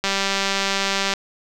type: click train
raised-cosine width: 0.2 ms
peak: -4 dBFS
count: 216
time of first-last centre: 0.04-1.137 s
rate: 196 Hz
effects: none